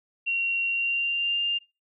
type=tone with pitch glide; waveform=sine; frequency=2747 to 2801 Hz; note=F7 to F7; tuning=-29 to +4 cents; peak=-23 dBFS; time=0.26-1.59 s; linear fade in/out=20 ms; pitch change=+33 cents; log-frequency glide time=0.65-1.41 s; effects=noise-tail reverb RT60 0.3 s tail -24 dB re dry